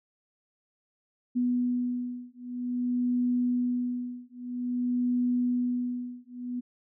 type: beating tone pair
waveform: sine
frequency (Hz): 246 / 246.51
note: B3 / B3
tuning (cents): -7 / -3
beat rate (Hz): 0.51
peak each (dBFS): -29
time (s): 1.35-6.61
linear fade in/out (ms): 20
effects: none